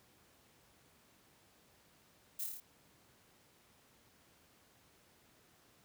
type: noise with echo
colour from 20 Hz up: violet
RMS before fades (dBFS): -40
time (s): 2.39-2.44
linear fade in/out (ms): 5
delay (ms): 27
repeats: 6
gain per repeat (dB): -2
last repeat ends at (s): 2.602
effects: pink hiss -67 dBFS RMS until 5.84 s + high-pass 80 Hz 12 dB/octave